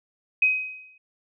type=tone with exponential decay; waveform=sine; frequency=2523 Hz; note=D#7; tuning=23 cents sharp; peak=-14 dBFS; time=0.42-0.98 s; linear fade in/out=5 ms; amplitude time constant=120 ms; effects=none